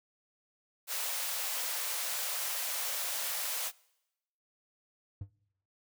white high-pass noise, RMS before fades -35 dBFS, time 0.87-3.72 s, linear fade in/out 50 ms, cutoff 480 Hz, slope 96 dB/octave
triangle tone with exponential decay, 98.6 Hz, G2, 11 cents sharp, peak -32 dBFS, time 5.21-5.31 s, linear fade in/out 5 ms, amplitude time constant 20 ms
effects noise-tail reverb RT60 0.9 s tail -24 dB re dry

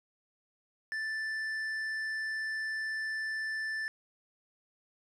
sine tone with tanh clipping, 1762 Hz, A6, 2 cents sharp, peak -34 dBFS, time 0.92-3.88 s, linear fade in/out 0 ms, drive 7 dB, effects none

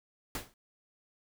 pink noise with exponential decay, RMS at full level -33 dBFS, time 0.35-0.54 s, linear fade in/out 2 ms, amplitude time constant 41 ms, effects none

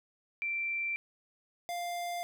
sine / square tone pair in turn, 2349 / 698.4 Hz, D7 / F5, 0 / 0 cents, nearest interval octave + major sixth, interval 2100 cents, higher first, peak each -31 / -35 dBFS, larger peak first, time 0.42-0.96 / 1.69-2.23 s, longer neither, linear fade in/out 0 ms, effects none

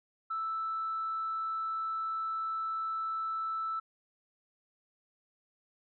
sine tone, 1318.5 Hz, E6, in tune, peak -31 dBFS, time 0.3-3.8 s, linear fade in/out 10 ms, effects tanh soft clip ceiling -27 dBFS

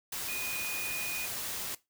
sine tone in noise, 2475 Hz, D#7, 10 cents flat, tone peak -36 dBFS, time 0.28-1.26 s, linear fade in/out 5 ms, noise white, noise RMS -37 dBFS, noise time 0.12-1.75 s, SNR -2 dB, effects noise-tail reverb RT60 0.2 s tail -18 dB re dry

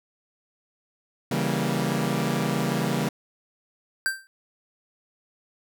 sawtooth chord, C# diminished seventh, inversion none, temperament equal with one note detuned, 138.59 / 164.81 / 196 / 235.1 Hz, C#3 / E3 / G3 / Bb3, 0 / 0 / 0 / +15 cents, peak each -25 dBFS, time 1.31-3.09 s, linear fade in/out 5 ms
square tone with exponential decay, 1568 Hz, G6, in tune, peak -19 dBFS, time 4.06-4.27 s, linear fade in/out 0 ms, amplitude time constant 45 ms
effects none

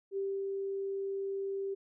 sine tone with ADSR envelope, 392 Hz, G4, in tune, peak -31 dBFS, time 0.11-1.75 s, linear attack 59 ms, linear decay 260 ms, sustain -2 dB, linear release 17 ms, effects none

